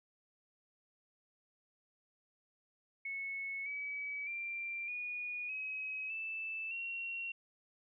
sine tone with pitch steps, 2200 / 2282 / 2366 / 2454 / 2545 / 2639 / 2737 Hz, C#7 / C#7 / D7 / D#7 / D#7 / E7 / F7, -14 / +50 / +12 / -25 / +39 / +1 / -36 cents, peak -38 dBFS, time 3.05-7.32 s, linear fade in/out 5 ms, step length 610 ms, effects none

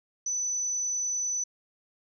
sine tone, 5990 Hz, F#8, 20 cents sharp, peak -27 dBFS, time 0.26-1.44 s, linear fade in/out 5 ms, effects none

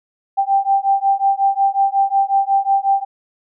sine beating tone pair, 784 / 789.5 Hz, G5 / G5, 0 / +12 cents, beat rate 5.5 Hz, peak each -16 dBFS, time 0.37-3.05 s, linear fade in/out 20 ms, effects none

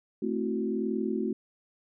sine chord, F# half-diminished seventh, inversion first, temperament equal, 220 / 261.6 / 329.6 / 370 Hz, A3 / C4 / E4 / F#4, 0 / 0 / 0 / 0 cents, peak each -31 / -34 / -35 / -32 dBFS, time 0.22-1.33 s, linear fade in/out 5 ms, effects none

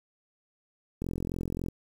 click train, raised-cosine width 3 ms, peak -20 dBFS, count 30, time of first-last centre 1.02-1.685 s, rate 43.6 Hz, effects 8-bit

